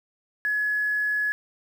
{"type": "tone with quantisation", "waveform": "sine", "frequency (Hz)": 1694, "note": "G#6", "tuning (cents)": 34, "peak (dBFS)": -22, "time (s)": [0.45, 1.32], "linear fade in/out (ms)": 0, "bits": 8, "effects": []}